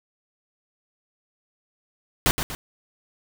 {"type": "noise with echo", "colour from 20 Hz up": "pink", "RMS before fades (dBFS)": -19, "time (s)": [2.26, 2.31], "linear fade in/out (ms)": 0, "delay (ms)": 120, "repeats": 2, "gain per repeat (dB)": -7, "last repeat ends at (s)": 2.55, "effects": []}